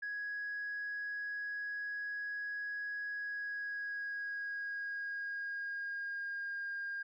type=tone with pitch glide; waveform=sine; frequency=1664 to 1612.9 Hz; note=G#6 to G6; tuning=+3 to +49 cents; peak=-36 dBFS; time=0.02-7.03 s; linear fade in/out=10 ms; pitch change=-54 cents; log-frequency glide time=3.09-6.75 s; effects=tanh soft clip ceiling -34 dBFS